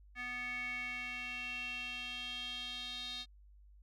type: tone with band-pass filter sweep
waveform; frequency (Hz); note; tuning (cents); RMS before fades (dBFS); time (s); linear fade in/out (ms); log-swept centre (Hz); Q
square; 246.9; B3; 0; -42; 0.15-3.26; 50; 2000 to 3800; 6.7
effects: added 50 Hz sine -57 dBFS peak until 3.82 s